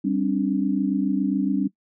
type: chord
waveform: sine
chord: G suspended fourth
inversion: none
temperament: equal with one note detuned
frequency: 196 / 266.5 / 293.7 Hz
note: G3 / C4 / D4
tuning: 0 / +32 / 0 cents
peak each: -24 / -24 / -24 dBFS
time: 0.04-1.68 s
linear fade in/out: 10 ms
effects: noise-tail reverb RT60 0.1 s tail -20 dB re dry